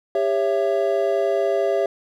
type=chord; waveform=triangle; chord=C# diminished; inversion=second; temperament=just; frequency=399.1 / 554.4 / 665.2 Hz; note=G4 / C#5 / E5; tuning=+31 / 0 / +16 cents; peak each=-20 / -21 / -20 dBFS; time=0.15-1.86 s; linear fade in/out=2 ms; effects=none